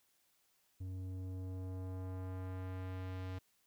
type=tone with low-pass filter sweep; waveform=square; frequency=93 Hz; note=F#2; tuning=9 cents sharp; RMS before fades=-43 dBFS; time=0.8-3.39 s; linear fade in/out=10 ms; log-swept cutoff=230 to 4300 Hz; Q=0.76; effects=white hiss -75 dBFS RMS until 3.66 s